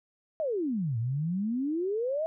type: exponential two-way sweep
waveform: sine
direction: down then up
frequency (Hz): 659.3 to 110 to 659.3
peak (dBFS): -27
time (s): 0.4-2.26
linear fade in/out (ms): 0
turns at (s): 0.98
effects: none